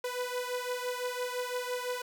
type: beating tone pair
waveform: sawtooth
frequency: 493.9 / 499.8 Hz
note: B4 / B4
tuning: 0 / +21 cents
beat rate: 5.9 Hz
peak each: -31 / -33 dBFS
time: 0.04-2.02 s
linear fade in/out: 5 ms
effects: none